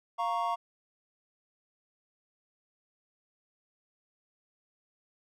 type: chord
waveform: triangle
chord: Bb minor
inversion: second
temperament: equal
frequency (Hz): 698.5 / 932.3 / 1108.7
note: F5 / Bb5 / Db6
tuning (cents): 0 / 0 / 0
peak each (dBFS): -31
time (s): 0.18-0.56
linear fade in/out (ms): 20
effects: none